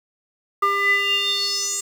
square tone with band-pass filter sweep, 399.5 Hz, G4, 33 cents sharp, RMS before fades -21 dBFS, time 0.62-1.81 s, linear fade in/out 10 ms, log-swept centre 1300 to 7700 Hz, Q 6.6, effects 7-bit

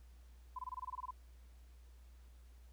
sine tone bursts, 1009 Hz, B5, 37 cents sharp, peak -40 dBFS, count 11, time 0.56-1.109 s, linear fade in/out 5 ms, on 29 ms, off 23 ms, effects added 60 Hz sine -56 dBFS peak until 2.72 s + pink hiss -72 dBFS RMS until 2.72 s

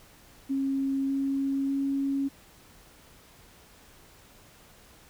sine tone with pitch steps, 271.6 / 273.5 / 275.4 Hz, C#4 / C#4 / C#4, -35 / -23 / -11 cents, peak -25 dBFS, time 0.49-2.29 s, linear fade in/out 20 ms, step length 600 ms, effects pink hiss -55 dBFS RMS until 5.09 s

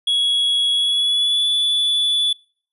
triangle tone with pitch glide, 3344 to 3452 Hz, G#7 to A7, +11 to -34 cents, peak -14 dBFS, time 0.07-2.33 s, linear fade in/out 5 ms, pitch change +55 cents, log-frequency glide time 0.73-1.48 s, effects noise-tail reverb RT60 0.5 s tail -25 dB re dry + resampled to 32000 Hz

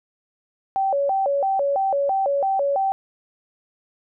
sine tone with vibrato, 660 Hz, E5, 2 cents sharp, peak -18 dBFS, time 0.76-2.92 s, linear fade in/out 0 ms, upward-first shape square, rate 3 Hz, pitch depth 280 cents each way, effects none

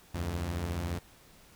sawtooth beating tone pair, 72.9 / 86.9 Hz, D2 / F2, -12 / -8 cents, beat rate 14 Hz, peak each -34 / -29 dBFS, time 0.14-0.99 s, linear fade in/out 10 ms, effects pink hiss -58 dBFS RMS until 1.55 s

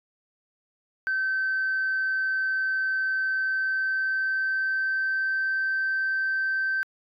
sine tone with pitch glide, 1542 to 1552.7 Hz, G6 to G6, -29 to -17 cents, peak -22 dBFS, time 1.07-6.83 s, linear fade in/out 0 ms, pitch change +12 cents, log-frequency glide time 3.22-5.5 s, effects tanh soft clip ceiling -20 dBFS

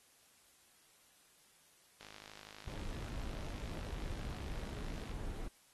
click train, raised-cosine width 0.2 ms, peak -34 dBFS, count 163, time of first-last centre 2.01-5.113 s, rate 52.2 Hz
brown noise, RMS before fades -43 dBFS, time 2.67-5.48 s, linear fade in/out 5 ms
effects white hiss -67 dBFS RMS until 5.73 s + AAC 32 kbps

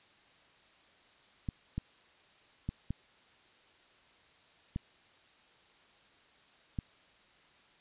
clicks, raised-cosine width 5 ms, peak -22 dBFS, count 6, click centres 1.488 / 1.78 / 2.69 / 2.906 / 4.761 / 6.788 s, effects white hiss -63 dBFS RMS until 7.8 s + resampled to 8000 Hz

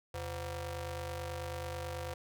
sawtooth ring-modulated tone, 214.4 Hz, A3, 45 cents flat, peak -31 dBFS, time 0.14-2.14 s, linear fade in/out 5 ms, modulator 297 Hz, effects none

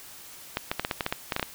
clicks, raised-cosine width 0.3 ms, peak -10 dBFS, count 12, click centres 0.571 / 0.715 / 0.796 / 0.849 / 0.912 / 1.008 / 1.064 / 1.125 / 1.322 / 1.364 / 1.396 / 1.428 s, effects white hiss -46 dBFS RMS until 1.54 s

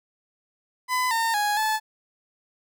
30% pulse tone with pitch steps, 1007 / 911 / 830 / 868 Hz, B5 / A#5 / G#5 / A5, +33 / -40 / -1 / -24 cents, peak -19 dBFS, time 0.88-1.8 s, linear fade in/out 50 ms, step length 230 ms, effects none

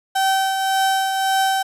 35% pulse tone with tremolo, 771 Hz, G5, 29 cents flat, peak -13 dBFS, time 0.15-1.63 s, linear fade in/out 10 ms, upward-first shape triangle, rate 1.8 Hz, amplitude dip 45%, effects resampled to 32000 Hz

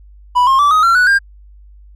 triangle tone with pitch steps, 986 / 1069 / 1159.1 / 1256.7 / 1362.6 / 1477.3 / 1601.8 Hz, B5 / C6 / D6 / D#6 / F6 / F#6 / G6, -3 / +37 / -23 / +17 / -43 / -3 / +37 cents, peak -6 dBFS, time 0.35-1.19 s, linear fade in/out 20 ms, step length 120 ms, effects added 50 Hz sine -38 dBFS peak until 1.95 s

